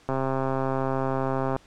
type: click train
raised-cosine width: 1 ms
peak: -13 dBFS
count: 197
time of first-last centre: 0.09-1.564 s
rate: 133 Hz
effects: pink hiss -56 dBFS RMS until 1.66 s + low-pass 7000 Hz 12 dB/octave